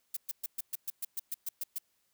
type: noise bursts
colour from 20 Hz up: violet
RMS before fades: -35 dBFS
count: 12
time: 0.14-1.784 s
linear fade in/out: 5 ms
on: 27 ms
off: 120 ms
effects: white hiss -75 dBFS RMS until 2.13 s